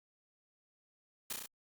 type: noise with echo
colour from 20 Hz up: white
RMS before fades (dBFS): -38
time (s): 1.3-1.33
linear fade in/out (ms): 5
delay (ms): 33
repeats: 4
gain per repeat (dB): -2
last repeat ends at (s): 1.462
effects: Opus 48 kbps